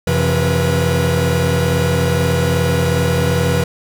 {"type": "tone cluster", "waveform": "45% pulse", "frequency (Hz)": [89.6, 132.4, 168.9, 484.3], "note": ["F2", "C3", "E3", "B4"], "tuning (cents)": [45, 21, 42, -34], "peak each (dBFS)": -19, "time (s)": [0.07, 3.64], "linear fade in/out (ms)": 5, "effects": []}